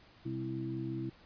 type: harmonic tone with a mistuned harmonic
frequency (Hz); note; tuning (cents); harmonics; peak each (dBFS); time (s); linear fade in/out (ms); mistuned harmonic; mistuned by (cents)
65.7; C2; +8; 2 / 3 / 4 / 5; -39 / -45 / -45 / -38; 0.25-1.1; 10; 2; -45
effects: pink hiss -60 dBFS RMS until 1.25 s + resampled to 11025 Hz